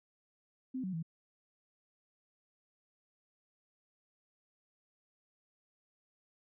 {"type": "tone with pitch steps", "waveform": "sine", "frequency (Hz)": [258.8, 187.1, 163.4], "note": ["C4", "F#3", "E3"], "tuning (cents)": [-19, 20, -15], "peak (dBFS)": -35, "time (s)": [0.74, 1.028], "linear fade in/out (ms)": 10, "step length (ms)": 96, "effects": []}